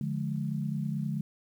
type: chord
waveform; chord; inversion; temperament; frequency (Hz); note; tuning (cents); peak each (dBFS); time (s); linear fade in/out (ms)
sine; D diminished; none; just; 146.83 / 176.2 / 211.4; D3 / F3 / Ab3; 0 / +16 / +31; -32 / -36 / -34; 0.01-1.21; 2
effects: 10-bit